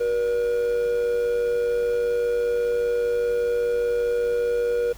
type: tone with amplitude modulation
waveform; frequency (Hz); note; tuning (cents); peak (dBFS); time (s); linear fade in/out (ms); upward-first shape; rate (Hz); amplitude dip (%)
triangle; 478.7; A#4; +46; -16; 0-4.93; 10; sine; 105; 45
effects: added 50 Hz sine -46 dBFS peak until 4.97 s + pink hiss -47 dBFS RMS until 4.97 s